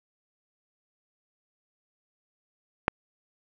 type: click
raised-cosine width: 0.5 ms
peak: -5 dBFS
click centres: 2.881 s
effects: none